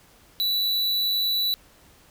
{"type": "tone", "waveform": "square", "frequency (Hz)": 3951, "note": "B7", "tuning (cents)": 0, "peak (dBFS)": -22, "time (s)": [0.4, 1.54], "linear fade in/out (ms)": 0, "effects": ["pink hiss -55 dBFS RMS until 2.1 s"]}